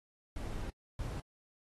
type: noise bursts at uneven times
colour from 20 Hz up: brown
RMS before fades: -39 dBFS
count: 2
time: 0.36-0.7 / 0.99-1.2 s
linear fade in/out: 2 ms
effects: AAC 32 kbps